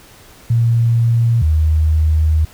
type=tone pair in turn; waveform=sine; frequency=116.54 / 78.16 Hz; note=A#2 / D#2; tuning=0 / +8 cents; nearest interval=perfect fifth; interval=692 cents; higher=first; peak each=-10 dBFS; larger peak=neither; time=0.5-1.42 / 1.42-2.45 s; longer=second; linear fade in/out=5 ms; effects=pink hiss -43 dBFS RMS until 2.53 s